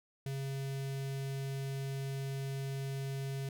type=tone with notch filter; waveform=square; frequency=136.2 Hz; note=C#3; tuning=30 cents flat; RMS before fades=-38 dBFS; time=0.26-3.49 s; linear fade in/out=2 ms; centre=1100 Hz; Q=1.2; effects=none